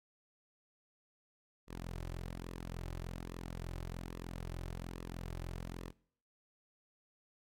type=tone with flanger; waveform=sawtooth; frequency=43.34 Hz; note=F1; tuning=12 cents flat; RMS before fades=-44 dBFS; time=1.67-5.93 s; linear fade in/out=50 ms; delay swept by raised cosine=1.3 to 4.4 ms; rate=1.2 Hz; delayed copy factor=-0.55; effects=noise-tail reverb RT60 0.7 s tail -25 dB re dry + AAC 64 kbps